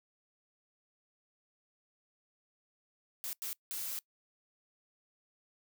blue noise bursts at uneven times, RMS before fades -39 dBFS, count 3, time 3.24-3.33 / 3.42-3.53 / 3.71-3.99 s, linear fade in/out 0 ms, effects noise-tail reverb RT60 0.1 s tail -23 dB re dry

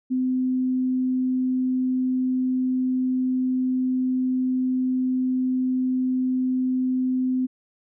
sine tone, 256.2 Hz, C4, 36 cents flat, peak -20 dBFS, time 0.1-7.47 s, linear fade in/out 20 ms, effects none

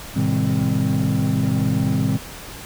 triangle tone cluster, 109.1 / 130.1 / 157.9 / 200.9 / 262.1 Hz, A2 / C3 / D#3 / G3 / C4, -14 / -9 / +26 / +43 / +3 cents, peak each -21 dBFS, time 0.15-2.18 s, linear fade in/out 20 ms, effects tanh soft clip ceiling -8 dBFS + pink hiss -36 dBFS RMS until 2.65 s

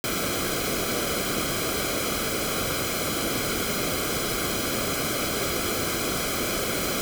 pink noise with comb filter, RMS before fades -27 dBFS, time 0.04-7.01 s, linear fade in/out 0 ms, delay 1.1 ms, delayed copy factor -0.75, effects none

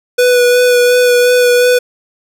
square tone with vibrato, 492.2 Hz, B4, 6 cents flat, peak -7 dBFS, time 0.18-1.79 s, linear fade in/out 10 ms, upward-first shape sine, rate 2.8 Hz, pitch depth 15 cents each way, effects none

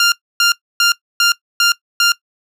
15% pulse tone bursts, 1396.9 Hz, F6, in tune, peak -3 dBFS, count 6, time 0-2.12 s, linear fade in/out 2 ms, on 120 ms, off 280 ms, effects noise-tail reverb RT60 0.1 s tail -19 dB re dry + low-pass 12000 Hz 12 dB/octave

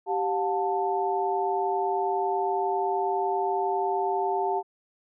sine tone cluster, 390.1 / 717 / 885 Hz, G4 / F5 / A5, -8 / +45 / +10 cents, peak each -28 dBFS, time 0.06-4.63 s, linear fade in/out 50 ms, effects none

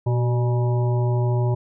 harmonic tone with a mistuned harmonic, 120.4 Hz, B2, 44 cents flat, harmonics 1 / 3 / 5 / 7 / 8, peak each -18 / -28 / -32 / -35 / -36 dBFS, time 0.06-1.55 s, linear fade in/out 10 ms, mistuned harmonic 3, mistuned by +62 cents, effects none

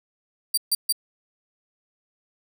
15% pulse tone bursts, 4703 Hz, D8, 2 cents sharp, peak -12 dBFS, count 3, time 0.54-0.925 s, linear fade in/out 5 ms, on 35 ms, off 140 ms, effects none

